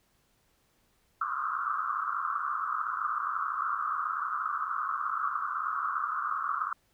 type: band-pass noise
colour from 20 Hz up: pink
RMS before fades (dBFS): -32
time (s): 1.21-6.73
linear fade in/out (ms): 5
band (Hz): 1100 to 1400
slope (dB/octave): 96
effects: pink hiss -70 dBFS RMS until 6.93 s